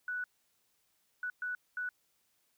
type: tone bursts at uneven times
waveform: sine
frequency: 1480 Hz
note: F#6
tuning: in tune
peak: -34 dBFS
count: 4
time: 0.08-0.24 / 1.23-1.3 / 1.42-1.55 / 1.77-1.89 s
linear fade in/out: 2 ms
effects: white hiss -75 dBFS RMS until 2.57 s